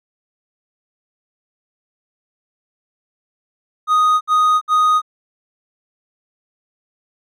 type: tone bursts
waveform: triangle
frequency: 1244.5 Hz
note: D#6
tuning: in tune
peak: -9 dBFS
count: 3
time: 3.87-5.018 s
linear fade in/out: 50 ms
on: 340 ms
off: 64 ms
effects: none